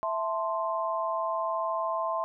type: chord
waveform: sine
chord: A minor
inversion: second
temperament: equal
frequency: 659.3 / 880 / 1046.5 Hz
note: E5 / A5 / C6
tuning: 0 / 0 / 0 cents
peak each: -31 / -35 / -30 dBFS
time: 0.03-2.24 s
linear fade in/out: 0 ms
effects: none